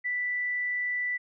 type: tone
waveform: sine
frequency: 1975.5 Hz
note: B6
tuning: in tune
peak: -27 dBFS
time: 0.04-1.18 s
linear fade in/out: 20 ms
effects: none